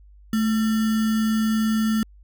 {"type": "tone with sample-and-hold", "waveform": "sine", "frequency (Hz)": 219.3, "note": "A3", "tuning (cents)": -6, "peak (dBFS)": -18, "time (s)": [0.33, 2.03], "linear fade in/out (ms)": 2, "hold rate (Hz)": 1575, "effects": ["added 50 Hz sine -46 dBFS peak until 2.23 s"]}